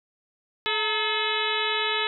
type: harmonic tone with a mistuned harmonic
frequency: 429.3 Hz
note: A4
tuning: 43 cents flat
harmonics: 1 / 2 / 3 / 4 / 5 / 6 / 7 / 8 / 9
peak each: -32 / -32 / -32 / -32 / -32 / -32 / -32 / -32 / -32 dBFS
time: 0.66-2.07 s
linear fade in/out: 0 ms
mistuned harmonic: 2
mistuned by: +99 cents
effects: none